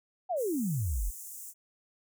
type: exponential sweep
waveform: sine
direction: down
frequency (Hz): 784 to 36.71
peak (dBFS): -28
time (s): 0.29-1.11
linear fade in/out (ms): 20
type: high-pass noise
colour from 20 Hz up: pink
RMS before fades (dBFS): -44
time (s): 0.36-1.54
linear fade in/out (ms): 50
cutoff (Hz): 6700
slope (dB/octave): 48
effects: none